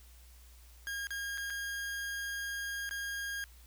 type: tone with dropouts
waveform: 40% pulse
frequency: 1624 Hz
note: G#6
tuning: 39 cents flat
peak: -35 dBFS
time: 0.87-3.44 s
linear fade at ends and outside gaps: 0 ms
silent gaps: 1.07-1.106 / 1.375-1.38 / 1.5-1.504 / 2.892-2.91 s
effects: added 60 Hz sine -54 dBFS peak until 3.66 s + white hiss -62 dBFS RMS until 3.66 s